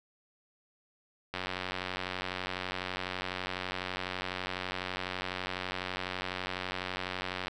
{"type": "click train", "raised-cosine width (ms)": 0.3, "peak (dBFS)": -18, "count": 566, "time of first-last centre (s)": [1.34, 7.481], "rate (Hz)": 92, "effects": []}